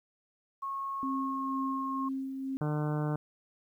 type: tone with pitch glide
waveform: sine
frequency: 1093 to 1077.3 Hz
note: C#6 to C#6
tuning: -25 to -50 cents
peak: -33 dBFS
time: 0.62-2.09 s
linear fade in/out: 10 ms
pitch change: -25 cents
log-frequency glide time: 1.08-1.6 s
type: tone with tremolo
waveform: sine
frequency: 267.3 Hz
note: C4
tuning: 37 cents sharp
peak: -31 dBFS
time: 1.03-2.57 s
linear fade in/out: 0 ms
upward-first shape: sine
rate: 2.1 Hz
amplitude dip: 40%
type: harmonic tone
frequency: 150.4 Hz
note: D3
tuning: 42 cents sharp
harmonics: 1 / 2 / 3 / 4 / 5 / 6 / 7 / 8 / 9 / 10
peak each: -30 / -36 / -40 / -42 / -44 / -46 / -47 / -48 / -49 / -50 dBFS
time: 2.61-3.16 s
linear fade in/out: 2 ms
effects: 11-bit